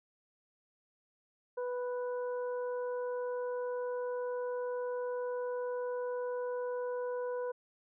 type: harmonic tone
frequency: 493.9 Hz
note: B4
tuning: in tune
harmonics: 1 / 2 / 3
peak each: -34 / -44 / -50 dBFS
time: 1.57-7.52 s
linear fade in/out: 10 ms
effects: none